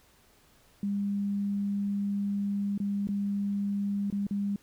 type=tone with dropouts; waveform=sine; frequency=201.2 Hz; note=G3; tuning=45 cents sharp; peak=-27 dBFS; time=0.83-4.56 s; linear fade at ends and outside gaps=2 ms; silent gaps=2.778-2.801 / 3.072-3.088 / 4.102-4.125 / 4.268-4.309 s; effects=pink hiss -62 dBFS RMS until 4.62 s